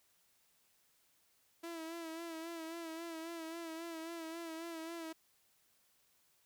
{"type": "tone with vibrato", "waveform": "sawtooth", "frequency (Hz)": 329.6, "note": "E4", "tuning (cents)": 0, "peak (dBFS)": -39, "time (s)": [1.63, 5.13], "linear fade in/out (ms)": 10, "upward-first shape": "sine", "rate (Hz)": 3.7, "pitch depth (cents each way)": 49, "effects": ["white hiss -73 dBFS RMS until 6.45 s"]}